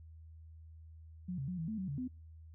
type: tone with pitch steps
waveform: sine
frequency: 180.3 / 135.4 / 181.2 / 162.1 / 218.6 / 188.3 / 140.6 / 253.8 Hz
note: F#3 / C#3 / F#3 / E3 / A3 / F#3 / C#3 / B3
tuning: -45 / -40 / -36 / -29 / -11 / +31 / +25 / +47 cents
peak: -36 dBFS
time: 1.28-2.08 s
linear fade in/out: 10 ms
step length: 100 ms
effects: noise-tail reverb RT60 0.4 s tail -26 dB re dry + added 80 Hz sine -51 dBFS peak until 2.54 s